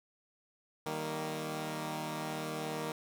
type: chord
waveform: 10% pulse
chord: Eb major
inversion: none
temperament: equal with one note detuned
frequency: 155.56 / 193.75 / 233.1 Hz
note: Eb3 / G3 / Bb3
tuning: 0 / -20 / 0 cents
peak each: -30 / -36 / -33 dBFS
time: 0.86-2.92 s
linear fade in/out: 2 ms
effects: none